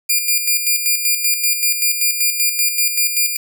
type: tone with tremolo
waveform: 5% pulse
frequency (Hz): 2400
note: D7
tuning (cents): +37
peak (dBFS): -3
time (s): 0.09-3.37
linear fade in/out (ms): 10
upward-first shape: square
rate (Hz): 5.2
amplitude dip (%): 55
effects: none